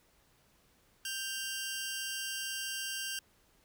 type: tone pair together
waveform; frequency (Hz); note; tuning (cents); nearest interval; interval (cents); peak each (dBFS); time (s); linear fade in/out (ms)
15% pulse; 1568.1 / 2794; G6 / F7; 0 / 0; minor seventh; 1000; -32 / -32; 1.05-3.19; 2
effects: pink hiss -68 dBFS RMS until 3.64 s